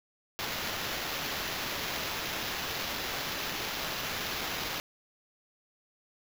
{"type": "noise with sample-and-hold", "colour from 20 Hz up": "white", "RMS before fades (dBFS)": -35, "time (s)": [0.39, 4.8], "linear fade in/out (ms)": 0, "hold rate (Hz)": 8820, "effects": []}